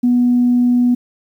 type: tone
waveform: sine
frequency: 244.8 Hz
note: B3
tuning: 15 cents flat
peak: -9 dBFS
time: 0.03-0.95 s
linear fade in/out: 10 ms
effects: tanh soft clip ceiling -5 dBFS + 8-bit